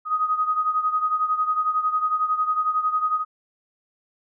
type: beating tone pair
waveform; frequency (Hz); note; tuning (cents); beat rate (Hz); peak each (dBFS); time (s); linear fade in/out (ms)
sine; 1249 / 1260; D#6 / D#6; +6 / +21; 11; -21 / -26; 0.05-3.25; 50
effects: none